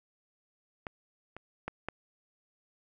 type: clicks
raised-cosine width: 0.5 ms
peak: -22 / -28 / -20 / -19 dBFS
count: 4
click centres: 0.868 / 1.366 / 1.68 / 1.886 s
effects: none